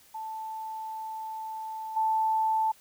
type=tone with level steps; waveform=sine; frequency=880 Hz; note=A5; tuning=in tune; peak=-34 / -23 dBFS; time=0.14-2.72 s; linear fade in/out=10 ms; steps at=1.96 s; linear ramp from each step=10 ms; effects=white hiss -58 dBFS RMS until 2.8 s